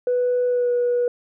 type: tone with pitch glide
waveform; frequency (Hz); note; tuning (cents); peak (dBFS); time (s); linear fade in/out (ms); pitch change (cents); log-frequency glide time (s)
sine; 493.9 to 486; B4 to B4; 0 to -28; -16; 0.07-1.08; 2; -28; 0.47-0.71
effects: tanh soft clip ceiling -14 dBFS